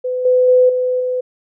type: tone with level steps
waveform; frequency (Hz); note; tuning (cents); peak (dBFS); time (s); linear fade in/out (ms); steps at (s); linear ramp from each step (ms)
sine; 504; B4; +35; -17 / -9 / -7 / -14 / -16; 0.04-1.21; 10; 0.25 / 0.48 / 0.69 / 1; 5
effects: none